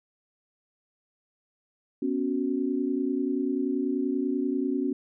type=chord; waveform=sine; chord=B suspended second; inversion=none; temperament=equal; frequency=246.9 / 277.2 / 370 Hz; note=B3 / C#4 / F#4; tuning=0 / 0 / 0 cents; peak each=-30 / -27 / -31 dBFS; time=2.02-4.93 s; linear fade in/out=5 ms; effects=none